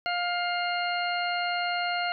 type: harmonic tone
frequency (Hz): 705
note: F5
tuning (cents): +16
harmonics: 1 / 2 / 3 / 4 / 6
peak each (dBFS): -29 / -32 / -34 / -35 / -37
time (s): 0.06-2.12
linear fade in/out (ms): 0
effects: none